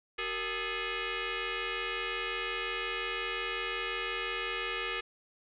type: tone with frequency modulation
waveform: sine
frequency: 379.2 Hz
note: F#4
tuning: 43 cents sharp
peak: -32 dBFS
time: 0.18-5.01 s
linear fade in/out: 10 ms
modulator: 422 Hz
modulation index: 6.7
effects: none